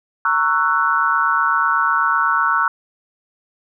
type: chord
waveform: sine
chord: F# dominant seventh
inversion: first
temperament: just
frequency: 925 / 1110 / 1332 / 1480 Hz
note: A#5 / C#6 / E6 / F#6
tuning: -14 / +2 / +18 / 0 cents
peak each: -23 / -20 / -18 / -19 dBFS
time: 0.25-2.68 s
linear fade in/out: 2 ms
effects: none